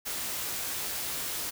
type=noise with comb filter; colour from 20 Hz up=white; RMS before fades=-34 dBFS; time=0.05-1.51 s; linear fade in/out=20 ms; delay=19 ms; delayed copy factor=+0.5; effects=none